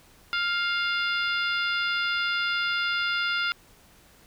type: harmonic tone with a mistuned harmonic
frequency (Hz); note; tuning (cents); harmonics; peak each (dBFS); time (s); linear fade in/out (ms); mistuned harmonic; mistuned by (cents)
698.5; F5; 0; 2 / 3 / 4 / 5 / 6 / 7; -26 / -33 / -32 / -34 / -41 / -37; 0.33-3.52; 0; 3; +20
effects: pink hiss -56 dBFS RMS until 4.26 s